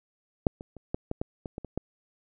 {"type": "clicks", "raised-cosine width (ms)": 2, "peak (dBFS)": [-7, -26, -30, -15, -17, -16, -22, -22, -24, -16], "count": 10, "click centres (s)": [0.468, 0.609, 0.767, 0.945, 1.114, 1.215, 1.458, 1.581, 1.647, 1.776], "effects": []}